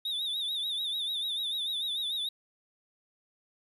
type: tone with vibrato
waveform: triangle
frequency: 3651 Hz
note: A#7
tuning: 37 cents flat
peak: -29 dBFS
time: 0.05-2.29 s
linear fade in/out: 5 ms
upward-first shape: sine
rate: 6.8 Hz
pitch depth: 95 cents each way
effects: 11-bit